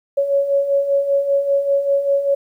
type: beating tone pair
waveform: sine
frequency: 554.4 / 559.5 Hz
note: C#5 / C#5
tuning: 0 / +16 cents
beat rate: 5.1 Hz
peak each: -22 / -15 dBFS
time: 0.17-2.35 s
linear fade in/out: 10 ms
effects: 9-bit